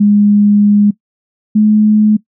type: tone pair in turn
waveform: sine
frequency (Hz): 205.9 / 212.9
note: G#3 / G#3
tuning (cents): -15 / +43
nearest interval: minor second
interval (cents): 58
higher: second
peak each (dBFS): -5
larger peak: neither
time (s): 0-0.91 / 1.55-2.17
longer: first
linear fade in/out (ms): 10
effects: noise-tail reverb RT60 0.1 s tail -19 dB re dry